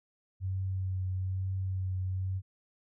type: tone with vibrato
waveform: sine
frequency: 94 Hz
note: F#2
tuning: 28 cents sharp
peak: -30 dBFS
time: 0.4-2.42 s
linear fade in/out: 50 ms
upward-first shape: triangle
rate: 1.1 Hz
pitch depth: 21 cents each way
effects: none